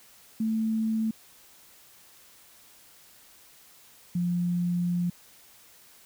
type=tone pair in turn; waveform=sine; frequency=221.3 / 175.65 Hz; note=A3 / F3; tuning=+10 / +10 cents; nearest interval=major third; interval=400 cents; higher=first; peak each=-24 dBFS; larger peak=neither; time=0.4-1.11 / 4.15-5.1 s; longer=second; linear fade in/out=5 ms; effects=white hiss -55 dBFS RMS until 6.05 s